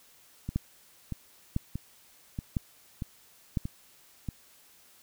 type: two click trains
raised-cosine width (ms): 5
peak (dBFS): -21 / -15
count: 7 / 4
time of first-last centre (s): 0.49-4.287 / 0.56-3.572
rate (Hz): 1.58 / 0.996
effects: white hiss -59 dBFS RMS until 5.02 s